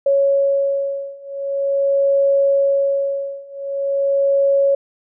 sine beating tone pair, 554.4 / 554.84 Hz, C#5 / C#5, 0 / +1 cents, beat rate 0.44 Hz, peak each -18 / -17 dBFS, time 0.06-4.75 s, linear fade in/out 5 ms, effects none

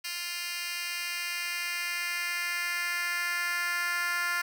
10% pulse tone with high-pass filter sweep, 349.2 Hz, F4, in tune, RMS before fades -32 dBFS, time 0.04-4.42 s, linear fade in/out 10 ms, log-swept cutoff 3100 to 1500 Hz, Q 1.9, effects none

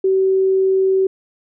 sine tone, 381.7 Hz, G4, 46 cents flat, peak -12 dBFS, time 0.04-1.07 s, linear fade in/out 5 ms, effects none

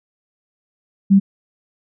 sine tone, 196 Hz, G3, in tune, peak -7 dBFS, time 1.1-1.2 s, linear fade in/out 20 ms, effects none

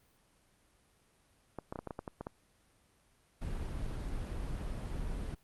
clicks, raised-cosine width 1 ms, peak -25 dBFS, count 10, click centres 1.587 / 1.725 / 1.758 / 1.79 / 1.873 / 1.908 / 1.991 / 2.078 / 2.21 / 2.269 s
brown noise, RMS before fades -38 dBFS, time 3.41-5.35 s, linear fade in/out 10 ms
effects pink hiss -69 dBFS RMS until 5.43 s + Opus 32 kbps

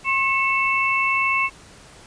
sine tone cluster, 1075 / 2203 / 2661 Hz, C6 / C#7 / E7, +47 / -11 / +16 cents, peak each -22 dBFS, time 0.04-1.5 s, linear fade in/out 50 ms, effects pink hiss -46 dBFS RMS until 2.06 s + resampled to 22050 Hz

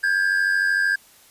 triangle tone pair together, 1596.8 / 1690 Hz, G6 / G#6, +32 / +30 cents, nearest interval minor second, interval 98 cents, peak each -17 / -22 dBFS, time 0.03-0.96 s, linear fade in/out 10 ms, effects white hiss -52 dBFS RMS until 1.3 s + resampled to 32000 Hz

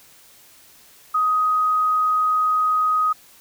sine tone, 1254 Hz, D#6, 13 cents sharp, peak -16 dBFS, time 1.14-3.13 s, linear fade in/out 10 ms, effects white hiss -50 dBFS RMS until 3.4 s

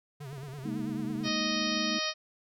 square tone with vibrato, 138.59 Hz, C#3, in tune, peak -40 dBFS, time 0.2-1.29 s, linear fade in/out 10 ms, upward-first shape triangle, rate 9.1 Hz, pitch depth 150 cents each way
click train, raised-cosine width 2 ms, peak -38 dBFS, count 29, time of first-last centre 0.33-1.773 s, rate 19.4 Hz
sine chord, Ab suspended second, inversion none, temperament just, 207.7 / 233.6 / 311.5 Hz, Ab3 / Bb3 / Eb4, 0 / +4 / +2 cents, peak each -36 dBFS, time 0.65-1.99 s, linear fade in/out 5 ms
harmonic tone, 622.3 Hz, D#5, in tune, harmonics 1 / 2 / 3 / 4 / 5 / 6 / 7 / 8 / 9, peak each -38 / -38 / -38 / -38 / -38 / -38 / -38 / -38 / -38 dBFS, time 1.23-2.14 s, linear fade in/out 50 ms
effects none

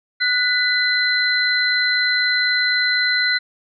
sine tone cluster, 1476 / 1995 / 4076 Hz, F#6 / B6 / C8, -5 / +17 / -46 cents, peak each -20 dBFS, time 0.2-3.39 s, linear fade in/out 20 ms, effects none

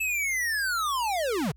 square linear sweep, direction down, 2637 to 122.3 Hz, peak -26 dBFS, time 0-1.52 s, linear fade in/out 10 ms, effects added 60 Hz sine -50 dBFS peak until 1.56 s

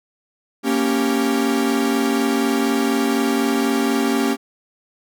45% pulse chord, G diminished, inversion first, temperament equal, 233.1 / 277.2 / 392 Hz, Bb3 / Db4 / G4, 0 / 0 / 0 cents, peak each -21 / -20 / -23 dBFS, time 0.63-4.37 s, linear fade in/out 50 ms, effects none

